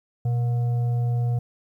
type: tone with frequency modulation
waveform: sine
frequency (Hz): 121.6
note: B2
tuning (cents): -26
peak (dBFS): -20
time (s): 0.25-1.39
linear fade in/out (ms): 5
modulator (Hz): 597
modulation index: 0.21
effects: 10-bit